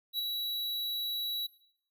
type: tone with ADSR envelope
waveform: square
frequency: 3910 Hz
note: B7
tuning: 18 cents flat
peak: -29 dBFS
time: 0.13-1.47 s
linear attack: 60 ms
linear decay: 6 ms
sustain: -4 dB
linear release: 12 ms
effects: noise-tail reverb RT60 0.7 s tail -18 dB re dry